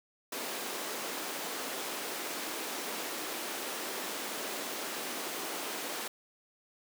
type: high-pass noise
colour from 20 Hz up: pink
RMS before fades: -38 dBFS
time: 0.32-6.08 s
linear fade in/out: 5 ms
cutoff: 270 Hz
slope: 24 dB/octave
effects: none